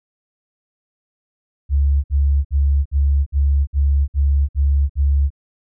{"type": "tone bursts", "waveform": "sine", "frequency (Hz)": 70.3, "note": "C#2", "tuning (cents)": 25, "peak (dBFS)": -12, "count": 9, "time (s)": [1.69, 5.304], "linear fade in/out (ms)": 50, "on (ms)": 350, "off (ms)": 58, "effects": []}